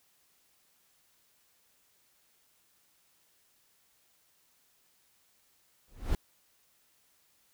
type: noise with exponential growth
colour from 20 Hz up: brown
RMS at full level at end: -24 dBFS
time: 5.88-6.15 s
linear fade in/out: 1 ms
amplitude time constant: 58 ms
effects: white hiss -69 dBFS RMS until 7.53 s